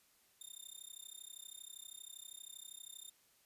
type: tone with amplitude modulation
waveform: 10% pulse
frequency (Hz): 3630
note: A#7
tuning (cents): -47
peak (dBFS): -38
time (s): 0.41-3.1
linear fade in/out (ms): 2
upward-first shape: sine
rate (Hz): 32.6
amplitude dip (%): 100
effects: white hiss -71 dBFS RMS until 3.45 s + resampled to 32000 Hz